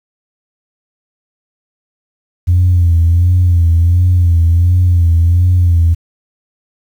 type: tone with vibrato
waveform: sine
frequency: 86.6 Hz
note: F2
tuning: 14 cents flat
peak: -5 dBFS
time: 2.47-5.95 s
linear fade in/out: 20 ms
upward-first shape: sine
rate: 1.4 Hz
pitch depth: 68 cents each way
effects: tanh soft clip ceiling -3 dBFS + 7-bit